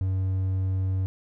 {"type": "tone", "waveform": "triangle", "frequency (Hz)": 94.5, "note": "F#2", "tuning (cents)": 37, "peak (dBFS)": -21, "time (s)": [0.01, 1.06], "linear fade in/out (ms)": 0, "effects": []}